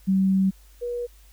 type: tone pair in turn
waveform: sine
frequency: 191.4 / 482.3 Hz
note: G3 / B4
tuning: -41 / -41 cents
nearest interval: octave + major third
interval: 1600 cents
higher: second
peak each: -17 / -26 dBFS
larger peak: first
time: 0.07-0.51 / 0.81-1.07 s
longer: first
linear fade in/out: 20 ms
effects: added 50 Hz sine -49 dBFS peak until 1.32 s + white hiss -58 dBFS RMS until 1.32 s